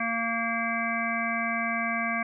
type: harmonic tone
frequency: 230 Hz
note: A#3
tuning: 23 cents flat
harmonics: 1 / 3 / 5 / 7 / 9 / 10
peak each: -33 / -33 / -33 / -33 / -33 / -33 dBFS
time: 0-2.23 s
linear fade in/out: 5 ms
effects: none